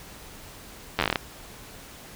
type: slowing click train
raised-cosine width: 0.3 ms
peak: -6 dBFS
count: 10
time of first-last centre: 0.99-1.158 s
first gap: 10 ms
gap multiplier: 1.15
effects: pink hiss -45 dBFS RMS until 2.15 s